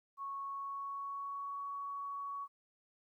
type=tone with pitch glide; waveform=sine; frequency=1105 to 1121.7 Hz; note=C#6 to C#6; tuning=-6 to +20 cents; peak=-39 dBFS; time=0.17-2.48 s; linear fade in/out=50 ms; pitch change=+26 cents; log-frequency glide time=0.43-1.62 s; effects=13-bit